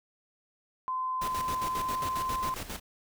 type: tone with pitch glide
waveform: sine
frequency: 1029 to 1036.8 Hz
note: C6 to C6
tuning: -29 to -16 cents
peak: -29 dBFS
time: 0.88-2.54 s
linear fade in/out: 0 ms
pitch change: +13 cents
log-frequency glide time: 1.8-2.1 s
type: noise with tremolo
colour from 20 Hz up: pink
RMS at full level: -37 dBFS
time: 1.21-2.8 s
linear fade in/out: 10 ms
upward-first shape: square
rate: 7.4 Hz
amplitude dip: 65%
effects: none